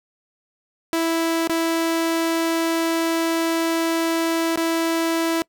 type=tone with dropouts; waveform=sawtooth; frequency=329.6 Hz; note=E4; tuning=in tune; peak=-15 dBFS; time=0.93-5.42 s; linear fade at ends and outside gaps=0 ms; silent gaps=1.474-1.496 / 4.558-4.575 s; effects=noise-tail reverb RT60 0.1 s tail -24 dB re dry